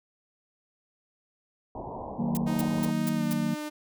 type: low-pass noise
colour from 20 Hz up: white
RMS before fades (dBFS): -38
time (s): 1.75-2.91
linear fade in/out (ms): 2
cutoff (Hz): 1000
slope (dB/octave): 96
type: chord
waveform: sine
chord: D# minor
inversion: none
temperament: just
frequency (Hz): 155.56 / 186.68 / 233.3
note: D#3 / F#3 / A#3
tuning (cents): 0 / +16 / +2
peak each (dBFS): -32 / -31 / -28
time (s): 2.18-3.55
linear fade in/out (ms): 10
type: noise bursts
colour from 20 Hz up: blue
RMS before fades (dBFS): -35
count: 5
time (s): 2.35-3.33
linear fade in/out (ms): 0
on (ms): 20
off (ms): 220
type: tone with pitch glide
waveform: sawtooth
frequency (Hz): 311.1 to 301.2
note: D#4 to D4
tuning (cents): 0 to +44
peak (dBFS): -29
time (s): 2.46-3.7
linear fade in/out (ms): 20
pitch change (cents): -56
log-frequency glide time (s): 3.14-3.24
effects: none